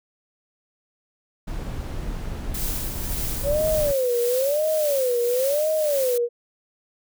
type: noise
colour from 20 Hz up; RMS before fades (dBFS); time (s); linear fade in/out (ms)
brown; -29; 1.47-3.92; 10
type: noise with tremolo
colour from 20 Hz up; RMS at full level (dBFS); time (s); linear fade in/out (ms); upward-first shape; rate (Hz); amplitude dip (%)
blue; -29; 2.54-6.18; 5; triangle; 1.8; 55
type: tone with vibrato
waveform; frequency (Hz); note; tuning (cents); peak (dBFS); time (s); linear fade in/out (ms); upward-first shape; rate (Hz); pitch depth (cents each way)
sine; 547; C#5; -23; -19; 3.43-6.29; 50; sine; 0.98; 240
effects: none